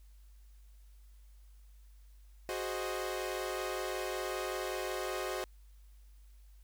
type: chord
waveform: sawtooth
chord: Ab dominant seventh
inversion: third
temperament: equal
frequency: 370 / 415.3 / 523.3 / 622.3 Hz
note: Gb4 / Ab4 / C5 / Eb5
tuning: 0 / 0 / 0 / 0 cents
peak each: -35 / -39 / -37 / -38 dBFS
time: 2.49-5.44 s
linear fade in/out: 0 ms
effects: added 50 Hz sine -54 dBFS peak until 6.63 s + white hiss -72 dBFS RMS until 6.63 s